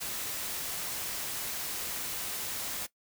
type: noise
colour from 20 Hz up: white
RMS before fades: -36 dBFS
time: 0-2.87 s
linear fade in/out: 20 ms
effects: noise-tail reverb RT60 0.1 s tail -18 dB re dry